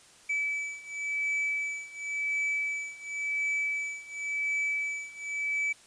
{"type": "beating tone pair", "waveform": "triangle", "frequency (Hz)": [2300, 2300.93], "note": ["D7", "D7"], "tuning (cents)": [-37, -36], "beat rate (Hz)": 0.93, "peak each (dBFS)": [-32, -30], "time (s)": [0.29, 5.73], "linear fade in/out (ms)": 10, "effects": ["white hiss -56 dBFS RMS until 5.86 s", "resampled to 22050 Hz"]}